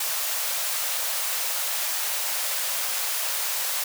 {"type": "high-pass noise", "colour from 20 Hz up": "white", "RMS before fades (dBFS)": -27, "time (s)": [0, 3.84], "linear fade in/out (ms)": 5, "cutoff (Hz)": 510, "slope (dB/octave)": 48, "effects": []}